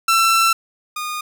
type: tone pair in turn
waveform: sawtooth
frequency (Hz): 1341 / 1225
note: E6 / D#6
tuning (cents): +29 / -27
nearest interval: major second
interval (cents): 156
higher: first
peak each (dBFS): -9 / -20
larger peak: first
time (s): 0.08-0.53 / 0.96-1.21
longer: first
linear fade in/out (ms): 5
effects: none